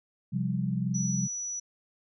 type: chord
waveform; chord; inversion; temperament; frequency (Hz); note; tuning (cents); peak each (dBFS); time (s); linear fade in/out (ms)
sine; C suspended fourth; none; just; 130.81 / 174.42 / 196.22; C3 / F3 / G3; 0 / -2 / +2; -31; 0.32-1.28; 20
type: tone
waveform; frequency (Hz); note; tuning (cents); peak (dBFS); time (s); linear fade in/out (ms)
sine; 5900; F#8; -6; -32; 0.94-1.6; 10
effects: none